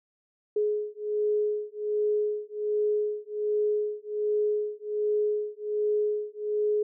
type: beating tone pair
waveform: sine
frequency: 420 / 421.3 Hz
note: G#4 / G#4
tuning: +19 / +25 cents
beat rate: 1.3 Hz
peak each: -28 dBFS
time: 0.56-6.83 s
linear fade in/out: 5 ms
effects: none